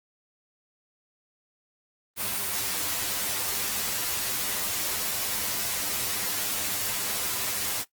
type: noise with comb filter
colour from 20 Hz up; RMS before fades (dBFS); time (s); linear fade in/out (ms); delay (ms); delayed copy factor
white; -29; 2.16-7.85; 50; 10; +0.75
effects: noise-tail reverb RT60 0.1 s tail -17 dB re dry + Opus 32 kbps